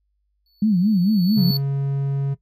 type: tone with exponential growth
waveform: square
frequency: 4448 Hz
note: C#8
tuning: 5 cents sharp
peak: -21 dBFS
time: 0.46-1.57 s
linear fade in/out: 2 ms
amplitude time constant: 240 ms
type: tone with vibrato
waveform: sine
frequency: 196 Hz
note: G3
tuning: in tune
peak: -14 dBFS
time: 0.62-1.51 s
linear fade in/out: 5 ms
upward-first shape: sine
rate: 4.5 Hz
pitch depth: 210 cents each way
type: tone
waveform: triangle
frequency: 138.59 Hz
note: C#3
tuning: in tune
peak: -17 dBFS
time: 1.36-2.35 s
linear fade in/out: 20 ms
effects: noise-tail reverb RT60 0.1 s tail -17 dB re dry + added 50 Hz sine -66 dBFS peak until 2.41 s